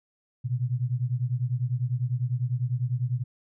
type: beating tone pair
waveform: sine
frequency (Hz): 119.9 / 129.9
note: A#2 / C3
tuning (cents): +49 / -12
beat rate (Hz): 10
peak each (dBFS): -27 / -28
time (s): 0.44-3.24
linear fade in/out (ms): 20
effects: none